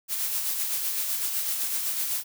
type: noise with tremolo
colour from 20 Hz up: blue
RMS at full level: -27 dBFS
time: 0.08-2.24 s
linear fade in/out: 50 ms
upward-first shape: sine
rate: 7.9 Hz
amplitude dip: 35%
effects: none